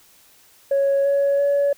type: tone with pitch steps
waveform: sine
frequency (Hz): 554 / 560.4 / 566.9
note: C#5 / C#5 / C#5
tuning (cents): -1 / +19 / +39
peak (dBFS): -14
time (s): 0.71-1.73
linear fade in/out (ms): 5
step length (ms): 340
effects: tanh soft clip ceiling -13 dBFS + white hiss -53 dBFS RMS until 1.77 s